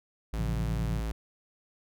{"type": "tone", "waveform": "square", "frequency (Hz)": 55, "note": "A1", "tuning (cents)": 0, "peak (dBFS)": -31, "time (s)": [0.33, 1.12], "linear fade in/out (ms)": 5}
{"type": "chord", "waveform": "sine", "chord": "A augmented", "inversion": "none", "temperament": "equal with one note detuned", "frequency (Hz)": [112.83, 138.59, 174.61], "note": ["A2", "C#3", "E#3"], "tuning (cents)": [44, 0, 0], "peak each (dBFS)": -35, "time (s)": [0.38, 1], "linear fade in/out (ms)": 5}
{"effects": []}